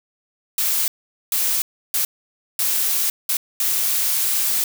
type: noise bursts at uneven times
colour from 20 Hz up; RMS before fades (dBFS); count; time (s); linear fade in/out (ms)
blue; -20; 6; 0.58-0.88 / 1.32-1.62 / 1.94-2.05 / 2.59-3.1 / 3.29-3.37 / 3.6-4.64; 2
effects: none